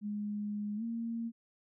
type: tone with pitch glide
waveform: sine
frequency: 207.7 to 230.5 Hz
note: G#3 to A#3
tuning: 0 to -19 cents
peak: -34 dBFS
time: 0.01-1.32 s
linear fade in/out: 50 ms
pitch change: +181 cents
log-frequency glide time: 0.76-0.83 s
effects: none